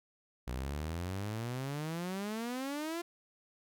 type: exponential sweep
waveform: sawtooth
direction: up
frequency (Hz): 60 to 349.2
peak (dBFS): -32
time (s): 0.47-3.02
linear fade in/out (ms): 10
effects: none